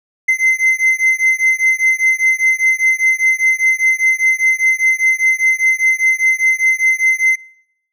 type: beating tone pair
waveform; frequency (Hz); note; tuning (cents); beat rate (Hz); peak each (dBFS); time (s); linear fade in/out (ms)
triangle; 2063 / 2068; C7 / C7; -25 / -21; 5; -12; 0.28-7.36; 10
effects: noise-tail reverb RT60 0.8 s tail -24 dB re dry